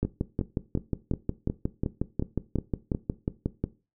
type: two click trains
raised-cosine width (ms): 3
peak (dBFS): -13 / -15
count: 21 / 9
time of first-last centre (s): 0.03-3.64 / 0.05-2.949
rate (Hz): 5.54 / 2.76
effects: noise-tail reverb RT60 0.3 s tail -17 dB re dry